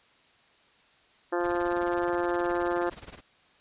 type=harmonic tone; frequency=174.61 Hz; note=F3; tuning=in tune; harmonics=2 / 3 / 4 / 5 / 6 / 7 / 8 / 9 / 10; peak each=-28 / -32 / -34 / -36 / -38 / -39 / -40 / -41 / -42 dBFS; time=1.32-2.9 s; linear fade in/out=10 ms
type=noise with tremolo; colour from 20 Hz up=pink; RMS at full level=-42 dBFS; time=1.39-3.22 s; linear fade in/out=50 ms; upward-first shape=sine; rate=19 Hz; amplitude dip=85%
effects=white hiss -61 dBFS RMS until 3.6 s + resampled to 8000 Hz